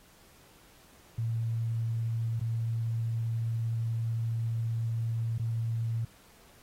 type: tone with dropouts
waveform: sine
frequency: 114.4 Hz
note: A#2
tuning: 32 cents flat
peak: -28 dBFS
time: 1.18-6.05 s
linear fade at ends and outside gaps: 5 ms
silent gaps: 2.396-2.411 / 5.381-5.395 s
effects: pink hiss -59 dBFS RMS until 6.62 s + AAC 48 kbps